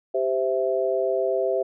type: chord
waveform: sine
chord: C major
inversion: second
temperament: equal with one note detuned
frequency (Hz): 392 / 519.9 / 659.3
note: G4 / C5 / E5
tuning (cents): 0 / -11 / 0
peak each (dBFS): -25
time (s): 0.14-1.63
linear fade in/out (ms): 10
effects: none